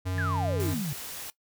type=tone; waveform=square; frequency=92.5 Hz; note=F#2; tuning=in tune; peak=-29 dBFS; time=0.05-0.75 s; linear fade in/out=20 ms
type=tone with vibrato; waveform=sine; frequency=156 Hz; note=D#3; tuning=5 cents sharp; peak=-34 dBFS; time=0.13-0.84 s; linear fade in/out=50 ms; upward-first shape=sine; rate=14 Hz; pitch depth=9 cents each way
type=exponential sweep; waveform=sine; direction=down; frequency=1760 to 134.1 Hz; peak=-29 dBFS; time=0.18-0.93 s; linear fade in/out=2 ms
type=noise; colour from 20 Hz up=white; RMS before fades=-39 dBFS; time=0.6-1.3 s; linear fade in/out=0 ms
effects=noise-tail reverb RT60 0.1 s tail -19 dB re dry